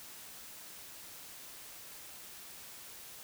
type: silence
effects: white hiss -50 dBFS RMS until 3.23 s